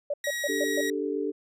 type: tone bursts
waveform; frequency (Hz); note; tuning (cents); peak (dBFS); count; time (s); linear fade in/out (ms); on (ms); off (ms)
sine; 580; D5; -22; -25; 5; 0.1-0.81; 5; 38; 130
type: tone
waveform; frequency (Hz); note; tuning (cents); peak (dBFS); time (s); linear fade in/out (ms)
sawtooth; 1904; A#6; +36; -26; 0.24-0.9; 2
type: chord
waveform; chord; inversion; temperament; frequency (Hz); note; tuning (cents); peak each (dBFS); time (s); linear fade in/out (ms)
sine; D suspended fourth; none; equal; 293.7 / 392 / 440; D4 / G4 / A4; 0 / 0 / 0; -31; 0.48-1.32; 20
effects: resampled to 32000 Hz